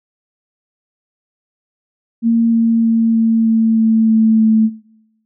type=tone with pitch steps; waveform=sine; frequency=230 / 228.5 / 227.1 / 225.7 / 224.2 / 222.8 / 221.4 / 220 Hz; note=A#3 / A#3 / A#3 / A3 / A3 / A3 / A3 / A3; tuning=-23 / -34 / -45 / +44 / +33 / +22 / +11 / 0 cents; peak=-9 dBFS; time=2.22-4.7 s; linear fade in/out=50 ms; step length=310 ms; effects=noise-tail reverb RT60 0.9 s tail -23 dB re dry